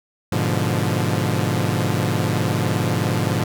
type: chord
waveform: sawtooth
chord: G# diminished seventh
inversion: none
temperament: equal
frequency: 103.83 / 123.47 / 146.83 / 174.61 Hz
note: G#2 / B2 / D3 / F3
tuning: 0 / 0 / 0 / 0 cents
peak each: -19 / -20 / -21 / -21 dBFS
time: 0.32-3.44 s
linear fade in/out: 5 ms
effects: none